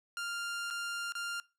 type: tone with dropouts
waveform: sawtooth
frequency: 1396.9 Hz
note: F6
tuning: in tune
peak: -32 dBFS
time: 0.17-1.4 s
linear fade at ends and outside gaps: 1 ms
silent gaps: 0.703-0.708 / 1.122-1.152 s
effects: noise-tail reverb RT60 0.3 s tail -22 dB re dry + low-pass 11000 Hz 12 dB/octave